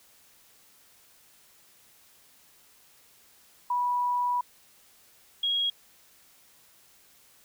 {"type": "tone pair in turn", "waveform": "sine", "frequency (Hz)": [979, 3293], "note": ["B5", "G#7"], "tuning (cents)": [-15, -15], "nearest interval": "octave + major sixth", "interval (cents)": 2100, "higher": "second", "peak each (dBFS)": -24, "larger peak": "neither", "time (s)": [[3.7, 4.41], [5.43, 5.7]], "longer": "first", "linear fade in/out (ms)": 5, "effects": ["white hiss -59 dBFS RMS until 7.44 s"]}